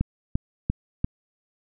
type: click train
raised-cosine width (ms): 5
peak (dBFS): -10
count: 4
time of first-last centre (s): 0.01-1.044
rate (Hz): 2.9
effects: none